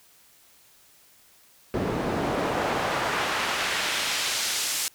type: noise with band-pass filter sweep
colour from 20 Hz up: pink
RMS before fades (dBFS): -27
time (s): 1.74-4.88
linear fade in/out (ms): 0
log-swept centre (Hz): 280 to 7800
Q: 0.71
effects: white hiss -57 dBFS RMS until 4.94 s